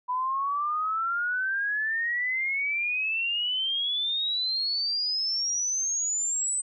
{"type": "exponential sweep", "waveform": "sine", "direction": "up", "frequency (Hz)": [987.8, 8150], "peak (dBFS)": -25, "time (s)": [0.08, 6.62], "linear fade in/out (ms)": 20, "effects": []}